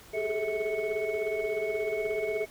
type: tone cluster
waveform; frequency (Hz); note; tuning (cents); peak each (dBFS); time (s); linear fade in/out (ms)
sine; 395.1 / 417.9 / 434.5 / 649 / 2210; G4 / G#4 / A4 / E5 / C#7; +14 / +11 / -22 / -27 / -6; -37 / -33 / -31 / -33 / -36; 0.13-2.46; 20
effects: tanh soft clip ceiling -21 dBFS + pink hiss -52 dBFS RMS until 2.5 s